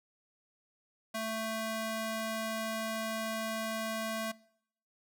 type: tone with high-pass filter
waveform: square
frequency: 221.7 Hz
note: A3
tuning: 13 cents sharp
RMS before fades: -36 dBFS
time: 1.14-4.32 s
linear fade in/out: 10 ms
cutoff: 460 Hz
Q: 0.77
effects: noise-tail reverb RT60 0.7 s tail -23 dB re dry